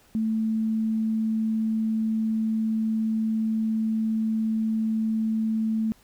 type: tone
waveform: sine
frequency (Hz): 220.7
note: A3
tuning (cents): +5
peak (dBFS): -22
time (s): 0.15-5.92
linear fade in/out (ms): 0
effects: pink hiss -58 dBFS RMS until 6.03 s

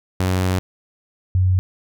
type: tone pair in turn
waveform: sawtooth / sine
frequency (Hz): 92.5 / 92.5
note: F#2 / F#2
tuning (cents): 0 / 0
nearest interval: unison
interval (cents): 0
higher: neither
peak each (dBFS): -13 / -13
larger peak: neither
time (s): 0.2-0.59 / 1.35-1.59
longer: first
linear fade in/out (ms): 0
effects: none

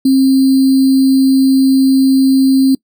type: tone with sample-and-hold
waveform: sine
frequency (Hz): 266.6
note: C4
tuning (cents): +33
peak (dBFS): -6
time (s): 0.05-2.75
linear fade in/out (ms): 5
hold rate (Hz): 4410
effects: noise-tail reverb RT60 0.1 s tail -25 dB re dry

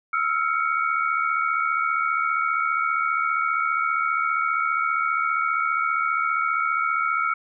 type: tone cluster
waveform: sine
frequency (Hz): 1304 / 1379 / 2237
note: E6 / F6 / C#7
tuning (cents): -19 / -22 / +15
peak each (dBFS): -24 / -24 / -28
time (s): 0.13-7.34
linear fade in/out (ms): 5
effects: none

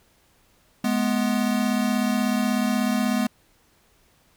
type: tone pair together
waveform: square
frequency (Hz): 210.5 / 246.9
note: G#3 / B3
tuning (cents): +24 / 0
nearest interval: minor third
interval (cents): 276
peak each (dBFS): -24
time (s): 0.84-3.27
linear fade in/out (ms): 5
effects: pink hiss -61 dBFS RMS until 4.36 s

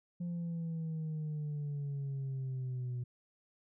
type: exponential sweep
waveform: sine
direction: down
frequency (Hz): 175.1 to 122.4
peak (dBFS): -33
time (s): 0.2-3.04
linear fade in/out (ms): 10
effects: tanh soft clip ceiling -34 dBFS

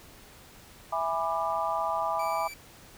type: chord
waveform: sine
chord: E dominant seventh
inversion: none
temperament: just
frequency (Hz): 659.3 / 824.1 / 988.9 / 1186.7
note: E5 / G#5 / B5 / D6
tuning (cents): 0 / -14 / +2 / +18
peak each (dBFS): -32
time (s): 0.92-2.48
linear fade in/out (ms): 10
type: tone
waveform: sawtooth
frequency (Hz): 2324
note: D7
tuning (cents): -19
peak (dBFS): -37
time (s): 2.19-2.54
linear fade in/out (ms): 5
effects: pink hiss -52 dBFS RMS until 2.97 s

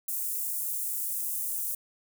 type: high-pass noise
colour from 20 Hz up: white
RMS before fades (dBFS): -32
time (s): 0.08-1.75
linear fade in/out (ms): 5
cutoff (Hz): 8400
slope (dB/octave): 24
effects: none

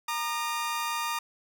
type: tone pair together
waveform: sawtooth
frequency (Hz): 931.1 / 1213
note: A#5 / D#6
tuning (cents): -2 / -44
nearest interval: perfect fourth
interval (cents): 458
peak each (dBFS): -28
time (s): 0.08-1.19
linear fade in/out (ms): 5
effects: none

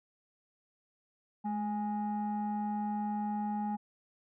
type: tone pair together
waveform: sine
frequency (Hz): 211.3 / 829.2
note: G#3 / G#5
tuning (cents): +30 / -3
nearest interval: 2 octaves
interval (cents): 2367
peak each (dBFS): -32 / -34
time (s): 1.44-3.77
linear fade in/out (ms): 20
effects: tanh soft clip ceiling -27 dBFS

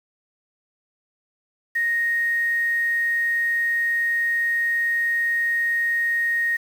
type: tone with quantisation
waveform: sine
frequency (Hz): 1864.7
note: A#6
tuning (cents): 0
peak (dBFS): -19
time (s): 1.75-6.57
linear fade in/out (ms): 10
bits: 7
effects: none

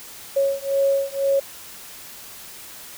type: beating tone pair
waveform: sine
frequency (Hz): 550 / 552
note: C#5 / C#5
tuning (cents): -14 / -7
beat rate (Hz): 2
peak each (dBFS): -21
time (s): 0.36-1.4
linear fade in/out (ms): 10
effects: white hiss -40 dBFS RMS until 2.97 s

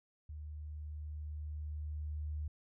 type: tone with level ramp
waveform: sine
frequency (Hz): 75.6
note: D#2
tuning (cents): -49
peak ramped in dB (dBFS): -43 to -36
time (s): 0.29-2.48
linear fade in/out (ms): 5
effects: none

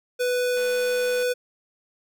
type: tone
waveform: square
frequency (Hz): 495.3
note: B4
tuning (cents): +5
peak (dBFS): -22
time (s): 0.19-1.34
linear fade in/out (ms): 20
type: click train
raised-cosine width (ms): 0.3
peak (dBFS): -28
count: 148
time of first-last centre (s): 0.57-1.229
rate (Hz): 223
effects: none

